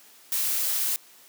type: noise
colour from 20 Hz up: blue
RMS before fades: -26 dBFS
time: 0.32-0.96 s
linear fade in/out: 0 ms
effects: white hiss -53 dBFS RMS until 1.28 s + high-pass 200 Hz 12 dB/octave